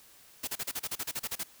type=noise bursts; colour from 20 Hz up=white; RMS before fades=-34 dBFS; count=13; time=0.43-1.436 s; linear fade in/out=10 ms; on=46 ms; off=34 ms; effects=white hiss -57 dBFS RMS until 1.6 s